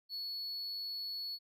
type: tone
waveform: triangle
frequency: 4399 Hz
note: C#8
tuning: 14 cents flat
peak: -37 dBFS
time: 0.09-1.39 s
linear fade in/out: 50 ms
effects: none